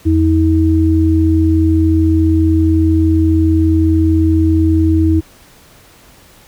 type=tone pair together; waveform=sine; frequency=84.76 / 320 Hz; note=E2 / D#4; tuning=+49 / +49 cents; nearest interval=octave + major seventh; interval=2300 cents; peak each=-11 dBFS; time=0.05-5.21 s; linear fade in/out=20 ms; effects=pink hiss -44 dBFS RMS until 6.47 s